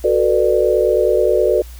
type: chord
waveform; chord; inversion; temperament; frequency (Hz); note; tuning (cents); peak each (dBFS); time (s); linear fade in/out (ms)
sine; B minor seventh; second; just; 370.4 / 444.5 / 493.9 / 592.7; F#4 / A4 / B4 / D5; +2 / +18 / 0 / +16; -17; 0.04-1.62; 5
effects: added 60 Hz sine -32 dBFS peak until 1.79 s + white hiss -44 dBFS RMS until 1.79 s